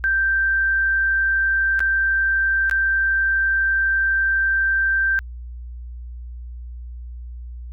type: tone with dropouts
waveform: sine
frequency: 1568 Hz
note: G6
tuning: in tune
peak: -16 dBFS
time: 0.04-5.19 s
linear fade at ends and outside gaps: 0 ms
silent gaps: 1.793-1.804 / 2.697-2.712 s
effects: added 60 Hz sine -31 dBFS peak until 7.72 s